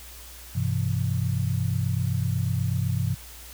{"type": "chord", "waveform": "sine", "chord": "E minor", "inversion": "first", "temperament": "equal with one note detuned", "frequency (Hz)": [98, 126.07, 164.81], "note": ["G2", "B2", "E3"], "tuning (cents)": [0, 36, 0], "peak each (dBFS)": [-26, -26, -30], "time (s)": [0.55, 3.15], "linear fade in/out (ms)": 10, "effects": ["added 60 Hz sine -45 dBFS peak until 3.53 s", "white hiss -45 dBFS RMS until 3.53 s"]}